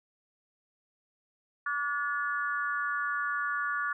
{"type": "tone cluster", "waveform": "sine", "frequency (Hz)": [1154, 1442, 1722], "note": ["D6", "F#6", "A6"], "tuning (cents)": [-31, -45, -38], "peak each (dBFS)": [-33, -32, -35], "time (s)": [1.66, 3.93], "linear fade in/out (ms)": 5, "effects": []}